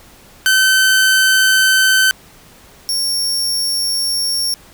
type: tone pair in turn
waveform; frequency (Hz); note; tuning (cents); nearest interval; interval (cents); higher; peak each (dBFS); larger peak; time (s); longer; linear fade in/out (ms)
sawtooth; 1534 / 5501; G6 / F8; -38 / -27; octave + minor seventh; 2211; second; -6 / -13; first; 0.46-2.11 / 2.89-4.54; neither; 0
effects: pink hiss -44 dBFS RMS until 4.73 s